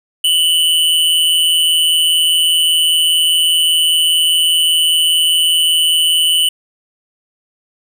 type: tone with amplitude modulation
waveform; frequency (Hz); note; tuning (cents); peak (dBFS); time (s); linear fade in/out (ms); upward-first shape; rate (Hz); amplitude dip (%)
square; 2976; F#7; +9; -8; 0.24-6.49; 5; sine; 165; 60
effects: none